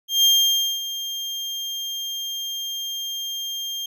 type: tone with ADSR envelope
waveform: 35% pulse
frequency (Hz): 3200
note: G7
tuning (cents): +35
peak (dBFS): -11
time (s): 0.08-3.86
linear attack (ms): 160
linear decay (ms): 560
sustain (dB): -14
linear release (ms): 4
effects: none